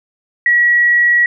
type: tone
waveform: sine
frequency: 1921 Hz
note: B6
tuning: 48 cents flat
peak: -8 dBFS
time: 0.46-1.26 s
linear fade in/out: 2 ms
effects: none